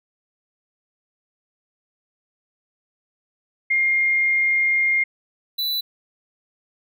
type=tone pair in turn; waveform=sine / square; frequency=2122 / 3974 Hz; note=C7 / B7; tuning=+24 / +10 cents; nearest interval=major seventh; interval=1086 cents; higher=second; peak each=-16 / -22 dBFS; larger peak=first; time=3.7-5.04 / 5.58-5.81 s; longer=first; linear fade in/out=10 ms; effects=none